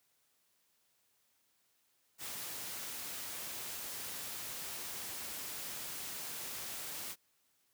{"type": "noise", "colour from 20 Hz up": "white", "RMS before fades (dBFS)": -43, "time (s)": [2.18, 7.16], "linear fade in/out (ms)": 50, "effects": ["white hiss -75 dBFS RMS until 7.73 s", "high-pass 60 Hz 12 dB/octave"]}